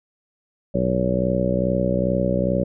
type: harmonic tone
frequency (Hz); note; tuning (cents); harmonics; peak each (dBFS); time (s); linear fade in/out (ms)
62.4; B1; +19; 1 / 2 / 3 / 4 / 5 / 6 / 7 / 8 / 9; -30 / -27 / -23 / -29 / -30 / -31 / -32 / -29 / -23; 0.74-2.64; 10
effects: none